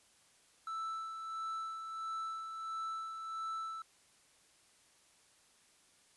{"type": "tone with tremolo", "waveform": "triangle", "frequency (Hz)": 1321, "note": "E6", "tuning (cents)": 3, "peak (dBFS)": -35, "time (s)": [0.67, 3.82], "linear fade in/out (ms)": 2, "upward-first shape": "sine", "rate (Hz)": 1.5, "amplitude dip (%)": 45, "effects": ["white hiss -67 dBFS RMS until 6.16 s", "resampled to 24000 Hz"]}